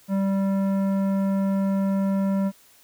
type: tone with tanh clipping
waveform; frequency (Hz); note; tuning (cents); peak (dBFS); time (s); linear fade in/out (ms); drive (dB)
sine; 195; G3; -9; -22; 0.08-2.52; 50; 13
effects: white hiss -55 dBFS RMS until 2.83 s